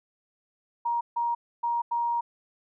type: tone bursts at uneven times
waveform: sine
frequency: 943 Hz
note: A#5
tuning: 20 cents sharp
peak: -24 dBFS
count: 4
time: 0.85-1.01 / 1.16-1.35 / 1.63-1.82 / 1.91-2.21 s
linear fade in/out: 10 ms
effects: none